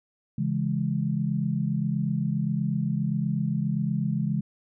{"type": "chord", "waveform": "sine", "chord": "C# minor", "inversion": "none", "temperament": "just", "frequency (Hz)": [138.59, 166.31, 207.9], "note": ["C#3", "E3", "G#3"], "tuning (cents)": [0, 16, 2], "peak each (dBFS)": -28, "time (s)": [0.38, 4.41], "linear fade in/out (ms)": 5, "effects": []}